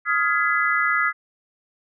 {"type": "chord", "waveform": "sine", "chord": "F half-diminished seventh", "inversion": "third", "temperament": "just", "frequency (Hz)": [1257.2, 1396.9, 1676.3, 2012], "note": ["Eb6", "F6", "Ab6", "Cb7"], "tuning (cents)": [18, 0, 16, 32], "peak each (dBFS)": [-23, -24, -24, -23], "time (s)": [0.05, 1.13], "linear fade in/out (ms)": 50, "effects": []}